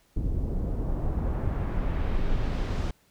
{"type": "noise with low-pass filter sweep", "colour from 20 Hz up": "brown", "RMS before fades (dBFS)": -27, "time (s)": [0.16, 2.91], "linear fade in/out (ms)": 5, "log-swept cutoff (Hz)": [340, 6700], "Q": 0.83, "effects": ["pink hiss -64 dBFS RMS until 3.1 s"]}